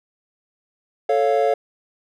triangle chord, A augmented, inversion none, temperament equal, 440 / 554.4 / 698.5 Hz, A4 / C#5 / E#5, 0 / 0 / 0 cents, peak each -18 dBFS, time 1.09-1.54 s, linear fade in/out 5 ms, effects none

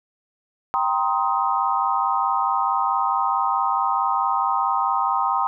sine chord, C minor seventh, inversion second, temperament just, 784.9 / 941.9 / 1046.5 / 1255.8 Hz, G5 / Bb5 / C6 / Eb6, +2 / +18 / 0 / +16 cents, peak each -24 dBFS, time 0.74-5.47 s, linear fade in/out 0 ms, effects none

